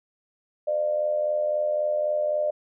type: tone with amplitude modulation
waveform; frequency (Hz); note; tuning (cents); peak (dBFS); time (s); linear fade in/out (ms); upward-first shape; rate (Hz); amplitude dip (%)
sine; 601; D5; +40; -19; 0.67-2.51; 10; sine; 83.8; 60
effects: none